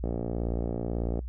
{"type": "click train", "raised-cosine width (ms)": 2, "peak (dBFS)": -18, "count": 68, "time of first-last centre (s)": [0.04, 1.191], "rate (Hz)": 58.2, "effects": ["noise-tail reverb RT60 0.1 s tail -24 dB re dry", "added 60 Hz sine -33 dBFS peak until 1.28 s"]}